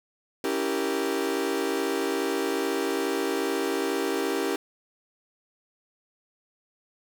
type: chord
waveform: 40% pulse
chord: C# diminished seventh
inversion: none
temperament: equal with one note detuned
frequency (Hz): 280.2 / 329.6 / 392 / 466.2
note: C#4 / E4 / G4 / Bb4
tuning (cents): +19 / 0 / 0 / 0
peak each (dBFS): -31 / -31 / -28 / -31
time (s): 0.44-4.56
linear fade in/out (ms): 2
effects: none